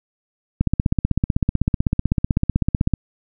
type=click train; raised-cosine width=5 ms; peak=-4 dBFS; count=38; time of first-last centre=0.61-2.937 s; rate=15.9 Hz; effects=none